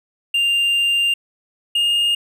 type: tone pair in turn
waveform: triangle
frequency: 2794 / 2833 Hz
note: F7 / F7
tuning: 0 / +24 cents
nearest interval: unison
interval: 24 cents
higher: second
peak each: -13 dBFS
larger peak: neither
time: 0.34-1.14 / 1.75-2.15 s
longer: first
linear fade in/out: 5 ms
effects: none